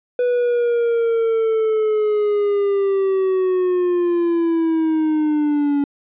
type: linear sweep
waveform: triangle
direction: down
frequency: 493.9 to 282.7 Hz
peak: -13 dBFS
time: 0.19-5.84 s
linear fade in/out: 2 ms
effects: resampled to 8000 Hz